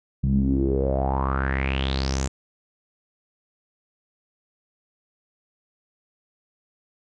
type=tone with low-pass filter sweep; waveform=sawtooth; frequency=66.8 Hz; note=C2; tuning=36 cents sharp; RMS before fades=-23 dBFS; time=0.23-2.28 s; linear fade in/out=10 ms; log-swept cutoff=160 to 7500 Hz; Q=6.7; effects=none